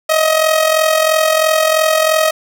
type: tone with amplitude modulation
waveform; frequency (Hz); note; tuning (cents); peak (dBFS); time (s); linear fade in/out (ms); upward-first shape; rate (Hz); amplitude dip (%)
sawtooth; 631; D#5; +24; -4; 0.09-2.31; 10; sine; 43; 60
effects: none